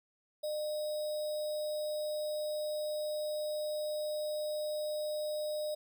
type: tone with sample-and-hold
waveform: sine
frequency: 606 Hz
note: D#5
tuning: 46 cents flat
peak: -33 dBFS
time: 0.43-5.75 s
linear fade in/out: 10 ms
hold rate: 4410 Hz
effects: none